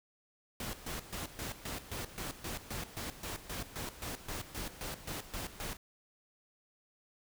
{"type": "noise with tremolo", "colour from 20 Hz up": "pink", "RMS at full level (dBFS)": -40, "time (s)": [0.6, 5.77], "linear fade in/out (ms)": 2, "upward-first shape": "square", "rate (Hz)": 3.8, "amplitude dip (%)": 75, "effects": []}